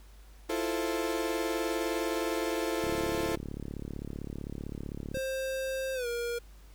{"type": "chord", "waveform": "35% pulse", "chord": "F major seventh", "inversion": "third", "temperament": "equal", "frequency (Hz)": [329.6, 349.2, 440, 523.3], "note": ["E4", "F4", "A4", "C5"], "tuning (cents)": [0, 0, 0, 0], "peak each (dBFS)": [-32, -35, -33, -35], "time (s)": [0.49, 3.36], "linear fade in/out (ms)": 10}
{"type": "click train", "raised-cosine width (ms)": 3, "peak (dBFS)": -25, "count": 84, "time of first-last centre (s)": [2.84, 5.171], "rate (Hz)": 35.6}
{"type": "tone with pitch glide", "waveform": "square", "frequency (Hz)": [529, 474], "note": ["C5", "A#4"], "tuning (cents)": [19, 29], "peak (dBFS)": -32, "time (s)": [5.14, 6.39], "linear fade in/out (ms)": 10, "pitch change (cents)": -190, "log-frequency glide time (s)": [5.94, 6.07]}
{"effects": ["added 50 Hz sine -50 dBFS peak until 6.74 s", "pink hiss -61 dBFS RMS until 6.74 s"]}